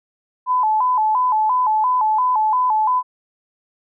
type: tone with vibrato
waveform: sine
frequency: 932.3 Hz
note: A#5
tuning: in tune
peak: -14 dBFS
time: 0.46-3.03 s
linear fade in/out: 50 ms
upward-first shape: square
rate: 2.9 Hz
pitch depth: 130 cents each way
effects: none